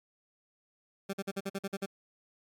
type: tone bursts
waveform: 20% pulse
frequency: 196 Hz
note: G3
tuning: in tune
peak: -28 dBFS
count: 9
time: 1.09-1.861 s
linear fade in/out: 10 ms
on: 43 ms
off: 48 ms
effects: AAC 48 kbps